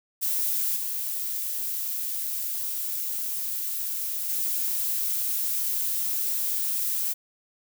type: noise with level steps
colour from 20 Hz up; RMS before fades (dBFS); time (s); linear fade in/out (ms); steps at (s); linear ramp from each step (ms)
violet; -26 / -30 / -27; 0.21-7.14; 20; 0.76 / 4.29; 5
effects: none